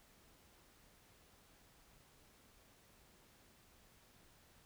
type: silence
effects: pink hiss -67 dBFS RMS until 4.65 s